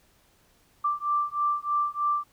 sine beating tone pair, 1174.7 / 1177.9 Hz, D6 / D6, 0 / +5 cents, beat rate 3.2 Hz, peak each -27 dBFS, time 0.84-2.24 s, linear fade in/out 10 ms, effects pink hiss -63 dBFS RMS until 2.32 s

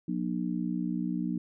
harmonic tone, 60.2 Hz, B1, 44 cents flat, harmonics 3 / 4 / 5, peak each -32 / -33 / -34 dBFS, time 0.08-1.38 s, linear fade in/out 5 ms, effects none

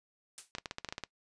blue noise with exponential decay, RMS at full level -38 dBFS, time 0.38-0.51 s, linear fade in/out 0 ms, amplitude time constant 28 ms
clicks, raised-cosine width 0.2 ms, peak -20 dBFS, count 10, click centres 0.551 / 0.584 / 0.658 / 0.711 / 0.784 / 0.847 / 0.888 / 0.925 / 0.981 / 1.037 s
effects noise-tail reverb RT60 0.1 s tail -22 dB re dry + resampled to 22050 Hz

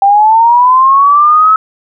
sine linear sweep, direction up, 783 to 1300 Hz, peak -3 dBFS, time 0.02-1.56 s, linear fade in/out 2 ms, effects none

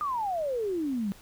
sine exponential sweep, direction down, 1240 to 189.1 Hz, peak -27 dBFS, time 0.01-1.12 s, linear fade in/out 0 ms, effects pink hiss -53 dBFS RMS until 1.21 s

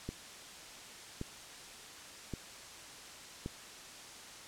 click train, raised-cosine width 3 ms, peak -25 dBFS, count 4, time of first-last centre 0.09-3.461 s, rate 0.89 Hz, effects white hiss -50 dBFS RMS until 4.47 s + low-pass 8000 Hz 12 dB/octave

